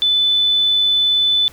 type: tone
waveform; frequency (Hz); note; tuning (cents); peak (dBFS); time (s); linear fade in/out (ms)
sine; 3501; A7; -9; -12; 0.02-1.48; 0
effects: pink hiss -44 dBFS RMS until 1.52 s